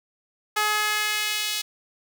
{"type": "tone with high-pass filter sweep", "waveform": "sawtooth", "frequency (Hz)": 423.2, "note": "G#4", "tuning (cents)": 33, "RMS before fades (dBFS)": -25, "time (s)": [0.56, 1.62], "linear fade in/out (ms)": 10, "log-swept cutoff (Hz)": [1100, 3500], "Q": 1.3, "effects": []}